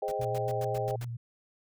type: chord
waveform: sine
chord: Ab major seventh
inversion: none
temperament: equal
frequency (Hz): 415.3 / 523.3 / 622.3 / 784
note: Ab4 / C5 / Eb5 / G5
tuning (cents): 0 / 0 / 0 / 0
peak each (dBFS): -35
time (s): 0.02-0.96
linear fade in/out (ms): 5
type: noise bursts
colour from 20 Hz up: pink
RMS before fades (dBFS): -45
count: 8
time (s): 0.08-1.045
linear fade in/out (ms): 0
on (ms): 34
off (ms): 99
type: tone with vibrato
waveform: sine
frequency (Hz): 119.3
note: A#2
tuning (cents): +41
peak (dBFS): -34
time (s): 0.19-1.17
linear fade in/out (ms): 10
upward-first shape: square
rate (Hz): 7.3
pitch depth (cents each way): 34
effects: none